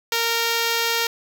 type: tone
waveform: 5% pulse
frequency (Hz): 462.7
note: A#4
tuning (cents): -13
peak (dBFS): -8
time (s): 0.12-1.07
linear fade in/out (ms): 2
effects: none